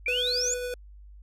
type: exponential sweep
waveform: sine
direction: up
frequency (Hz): 2299 to 7240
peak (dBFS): -25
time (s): 0.06-0.54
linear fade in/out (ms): 2
type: tone with tremolo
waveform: square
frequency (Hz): 493.9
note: B4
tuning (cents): 0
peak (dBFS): -30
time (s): 0.08-0.74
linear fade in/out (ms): 2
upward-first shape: triangle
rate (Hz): 11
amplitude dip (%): 25
effects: added 50 Hz sine -45 dBFS peak until 1.22 s + resampled to 32000 Hz